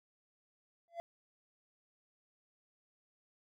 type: tone with exponential growth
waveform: triangle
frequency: 680 Hz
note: F5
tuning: 46 cents flat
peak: -33 dBFS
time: 0.88-1 s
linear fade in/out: 0 ms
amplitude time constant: 24 ms
effects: none